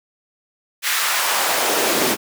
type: noise with high-pass filter sweep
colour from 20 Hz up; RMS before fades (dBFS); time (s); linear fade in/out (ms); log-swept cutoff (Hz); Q
pink; -19; 0.82-2.17; 50; 1900 to 230; 1.3
effects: none